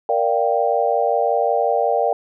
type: chord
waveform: sine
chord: G minor seventh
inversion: first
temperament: equal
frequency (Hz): 466.2 / 587.3 / 698.5 / 784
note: Bb4 / D5 / F5 / G5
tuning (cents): 0 / 0 / 0 / 0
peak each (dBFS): -21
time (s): 0.09-2.13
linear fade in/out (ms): 2
effects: none